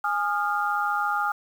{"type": "tone cluster", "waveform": "sine", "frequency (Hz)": [827, 1225, 1399], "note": ["G#5", "D#6", "F6"], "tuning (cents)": [-8, -27, 3], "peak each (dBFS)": -27, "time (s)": [0.04, 1.32], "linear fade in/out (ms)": 5, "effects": ["8-bit"]}